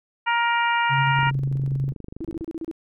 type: harmonic tone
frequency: 470 Hz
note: A#4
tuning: 14 cents sharp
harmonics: 2 / 3 / 4 / 5 / 6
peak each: -21 / -25 / -27 / -29 / -31 dBFS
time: 0.26-1.31 s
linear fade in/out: 20 ms
type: tone with tremolo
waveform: sine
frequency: 136.2 Hz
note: C#3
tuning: 30 cents flat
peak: -20 dBFS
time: 0.89-1.94 s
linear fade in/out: 50 ms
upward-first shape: square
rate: 11 Hz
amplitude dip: 25%
type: click train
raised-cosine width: 3 ms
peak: -23 dBFS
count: 31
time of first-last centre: 1.19-2.41 s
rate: 24.6 Hz
type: tone bursts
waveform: sine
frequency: 326.1 Hz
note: E4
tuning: 19 cents flat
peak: -27 dBFS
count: 8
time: 2.21-2.713 s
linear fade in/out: 0 ms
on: 34 ms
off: 33 ms
effects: none